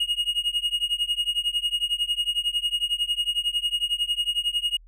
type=tone with tremolo; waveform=triangle; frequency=2872 Hz; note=F7; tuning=48 cents sharp; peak=-17 dBFS; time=0-4.77 s; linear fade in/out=5 ms; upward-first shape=triangle; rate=11 Hz; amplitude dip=100%; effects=added 40 Hz sine -47 dBFS peak until 4.87 s